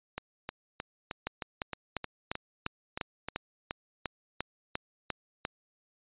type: two click trains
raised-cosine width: 0.3 ms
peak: -19 / -16 dBFS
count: 11 / 13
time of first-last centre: 0.18-3.286 / 1.27-5.451 s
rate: 3.22 / 2.87 Hz
effects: resampled to 8000 Hz